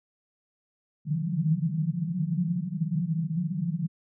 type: band-pass noise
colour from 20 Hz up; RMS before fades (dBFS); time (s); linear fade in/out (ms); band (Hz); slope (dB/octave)
pink; -28; 1.05-3.88; 20; 150 to 180; 96
effects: none